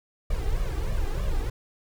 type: noise with flanger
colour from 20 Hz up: brown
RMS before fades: -26 dBFS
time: 0.3-1.5 s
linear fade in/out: 5 ms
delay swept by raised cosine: 1.7 to 2.55 ms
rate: 3.2 Hz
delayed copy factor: +1
effects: none